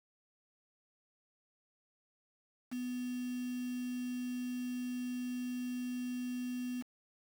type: tone with quantisation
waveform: sine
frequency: 248.5 Hz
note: B3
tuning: 11 cents sharp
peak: -36 dBFS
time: 2.71-6.83 s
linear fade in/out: 20 ms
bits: 8
effects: none